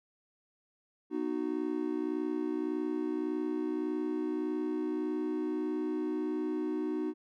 triangle chord, B major, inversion none, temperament just, 246.9 / 308.7 / 370.4 Hz, B3 / D#4 / F#4, 0 / -14 / +2 cents, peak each -37 / -31 / -34 dBFS, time 1.1-7.14 s, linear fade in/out 50 ms, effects none

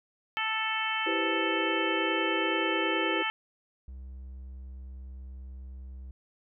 harmonic tone, 440 Hz, A4, in tune, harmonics 2 / 3 / 4 / 5 / 6 / 7, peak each -35 / -35 / -35 / -35 / -35 / -35 dBFS, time 0.37-3.3 s, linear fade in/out 0 ms
sine chord, C major seventh, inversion first, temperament equal, 329.6 / 392 / 493.9 / 523.3 Hz, E4 / G4 / B4 / C5, 0 / 0 / 0 / 0 cents, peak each -32 / -34 / -38 / -37 dBFS, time 1.06-3.23 s, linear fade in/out 10 ms
triangle tone, 64.8 Hz, C2, 16 cents flat, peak -38 dBFS, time 3.88-6.11 s, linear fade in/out 0 ms
effects none

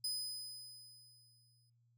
sawtooth tone with exponential decay, 5010 Hz, D#8, 11 cents sharp, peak -33 dBFS, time 0.04-1.7 s, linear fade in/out 5 ms, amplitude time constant 360 ms, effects noise-tail reverb RT60 0.4 s tail -23 dB re dry + added 118 Hz sine -70 dBFS peak until 1.97 s

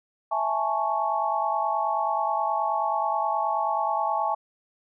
sine chord, A major seventh, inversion second, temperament equal, 659.3 / 830.6 / 880 / 1108.7 Hz, E5 / G#5 / A5 / C#6, 0 / 0 / 0 / 0 cents, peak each -30 / -27 / -28 / -29 dBFS, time 0.31-4.35 s, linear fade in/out 10 ms, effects none

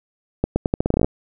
accelerating click train, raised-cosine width 2 ms, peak -4 dBFS, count 13, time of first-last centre 0.44-1.045 s, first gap 120 ms, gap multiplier 0.82, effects none

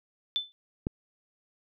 sine tone with exponential decay, 3520 Hz, A7, in tune, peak -22 dBFS, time 0.36-0.52 s, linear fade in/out 0 ms, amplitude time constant 34 ms
click, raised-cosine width 3 ms, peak -16 dBFS, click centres 0.869 s
effects none

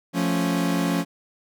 40% pulse chord, F augmented, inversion none, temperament equal, 174.61 / 220 / 277.2 Hz, F3 / A3 / C#4, 0 / 0 / 0 cents, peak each -23 / -28 / -24 dBFS, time 0.13-1.05 s, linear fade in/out 50 ms, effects none

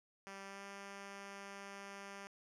5% pulse tone with pitch glide, 196 to 198.39 Hz, G3 to G3, 0 to +21 cents, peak -37 dBFS, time 0.27-2.27 s, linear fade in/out 0 ms, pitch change +21 cents, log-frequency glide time 0.44-0.64 s, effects low-pass 8000 Hz 12 dB/octave + 13-bit

